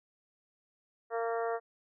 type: harmonic tone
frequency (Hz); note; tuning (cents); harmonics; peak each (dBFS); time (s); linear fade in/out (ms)
230; A#3; -23; 2 / 3 / 4 / 5 / 6 / 7 / 8; -33 / -35 / -43 / -42 / -43 / -50 / -47; 1.1-1.6; 50
effects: none